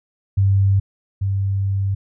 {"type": "tone pair in turn", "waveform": "sine", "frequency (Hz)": [98, 98], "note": ["G2", "G2"], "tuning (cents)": [0, 0], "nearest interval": "unison", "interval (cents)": 0, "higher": "neither", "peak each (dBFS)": [-12, -17], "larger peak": "first", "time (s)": [[0.37, 0.8], [1.21, 1.95]], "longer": "second", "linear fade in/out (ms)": 10, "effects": []}